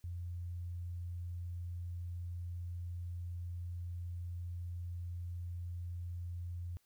sine tone, 87.31 Hz, F2, in tune, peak -39 dBFS, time 0.04-6.77 s, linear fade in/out 0 ms, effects white hiss -75 dBFS RMS until 6.85 s

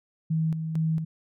sine tone with tremolo, 160 Hz, D#3, 49 cents sharp, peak -22 dBFS, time 0.3-1.05 s, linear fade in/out 10 ms, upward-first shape square, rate 2.2 Hz, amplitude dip 50%, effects none

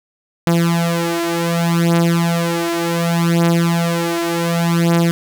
sawtooth beating tone pair, 168.7 / 169.37 Hz, E3 / E3, +40 / +47 cents, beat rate 0.67 Hz, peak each -13 / -13 dBFS, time 0.47-5.11 s, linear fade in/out 0 ms, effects none

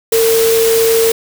sine tone in noise, 453.5 Hz, A#4, 48 cents flat, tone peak -9 dBFS, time 0.12-1.12 s, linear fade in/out 5 ms, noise white, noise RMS -18 dBFS, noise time 0.12-1.12 s, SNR +6 dB, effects none

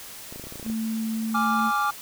clicks, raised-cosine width 2 ms, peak -26 dBFS, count 11, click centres 0.325 / 0.36 / 0.397 / 0.44 / 0.47 / 0.524 / 0.557 / 0.597 / 0.628 / 0.664 / 0.7 s
sine tone, 222.6 Hz, A3, 20 cents sharp, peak -25 dBFS, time 0.64-1.72 s, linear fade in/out 50 ms
triangle chord, D diminished, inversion second, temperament equal, 830.6 / 1174.7 / 1396.9 Hz, Ab5 / D6 / F6, 0 / 0 / 0 cents, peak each -25 / -22 / -26 dBFS, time 1.34-1.91 s, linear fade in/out 10 ms
effects white hiss -41 dBFS RMS until 2.01 s

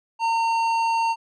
sine tone with tanh clipping, 913 Hz, A#5, 36 cents flat, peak -21 dBFS, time 0.19-1.16 s, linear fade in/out 50 ms, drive 12 dB, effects none

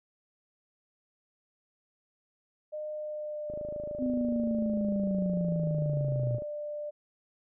sine tone with pitch glide, 608 to 593.8 Hz, D#5 to D5, -40 to +19 cents, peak -34 dBFS, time 2.72-6.91 s, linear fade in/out 20 ms, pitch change -41 cents, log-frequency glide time 2.91-3.83 s
click train, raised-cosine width 2 ms, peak -30 dBFS, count 79, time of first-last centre 3.5-6.421 s, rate 26.7 Hz
sine linear sweep, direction down, 258.6 to 117.2 Hz, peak -27 dBFS, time 3.98-6.4 s, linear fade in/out 50 ms
effects none

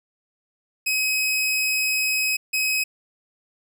sawtooth tone bursts at uneven times, 2540 Hz, D#7, 35 cents sharp, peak -17 dBFS, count 2, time 0.86-2.37 / 2.53-2.84 s, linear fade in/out 10 ms, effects none

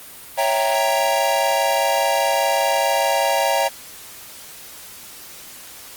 square chord, C# diminished seventh, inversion none, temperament equal, 554.4 / 659.3 / 784 / 932.3 Hz, C#5 / E5 / G5 / Bb5, 0 / 0 / 0 / 0 cents, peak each -23 dBFS, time 0.37-3.69 s, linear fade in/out 20 ms, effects white hiss -39 dBFS RMS until 5.96 s + Opus 32 kbps

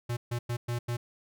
square tone bursts at uneven times, 119.8 Hz, A#2, 48 cents sharp, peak -30 dBFS, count 5, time 0.09-0.17 / 0.31-0.39 / 0.49-0.57 / 0.68-0.79 / 0.88-0.97 s, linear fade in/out 10 ms, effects none

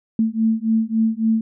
sine beating tone pair, 221.1 / 224.7 Hz, A3 / A3, +9 / +37 cents, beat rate 3.6 Hz, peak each -19 dBFS, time 0.19-1.41 s, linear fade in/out 2 ms, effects none

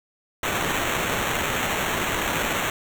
white noise with sample-and-hold, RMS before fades -25 dBFS, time 0.43-2.7 s, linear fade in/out 2 ms, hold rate 4900 Hz, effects none

